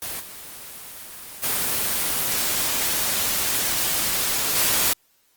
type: noise with level steps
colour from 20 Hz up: white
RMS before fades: -30 / -38 / -23 / -20 dBFS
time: 0.02-4.93 s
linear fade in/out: 2 ms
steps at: 0.19 / 1.42 / 4.54 s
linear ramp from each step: 20 ms
effects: white hiss -63 dBFS RMS until 5.36 s + Opus 24 kbps